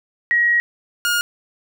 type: tone pair in turn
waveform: sine / sawtooth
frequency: 1899 / 1425.8 Hz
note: A#6 / F6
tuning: +32 / +35 cents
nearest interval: perfect fourth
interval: 497 cents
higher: first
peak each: -13 dBFS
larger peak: neither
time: 0.31-0.6 / 1.05-1.21 s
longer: first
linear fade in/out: 0 ms
effects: none